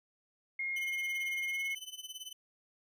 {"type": "tone with pitch glide", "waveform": "sine", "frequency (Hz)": [2143, 2170], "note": ["C7", "C#7"], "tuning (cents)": [41, -37], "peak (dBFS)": -33, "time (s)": [0.59, 1.75], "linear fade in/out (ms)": 5, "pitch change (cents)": 22, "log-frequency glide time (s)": [1.48, 1.62]}
{"type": "tone with tremolo", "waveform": "sawtooth", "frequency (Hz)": 3029, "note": "F#7", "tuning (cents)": 40, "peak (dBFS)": -37, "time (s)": [0.76, 2.33], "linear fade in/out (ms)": 5, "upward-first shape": "sine", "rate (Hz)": 18, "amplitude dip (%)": 85}
{"effects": ["resampled to 32000 Hz"]}